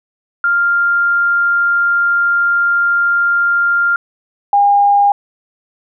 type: tone pair in turn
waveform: sine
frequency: 1396.9 / 809.5 Hz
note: F6 / G#5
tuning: 0 / -45 cents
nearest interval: major sixth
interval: 945 cents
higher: first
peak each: -10 / -7 dBFS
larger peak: second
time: 0.44-3.96 / 4.53-5.12 s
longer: first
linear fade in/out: 2 ms
effects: none